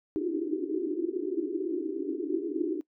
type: band-pass noise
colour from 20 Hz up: white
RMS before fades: -31 dBFS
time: 0.16-2.81 s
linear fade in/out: 0 ms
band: 290 to 390 Hz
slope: 96 dB/octave
effects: noise-tail reverb RT60 0.1 s tail -21 dB re dry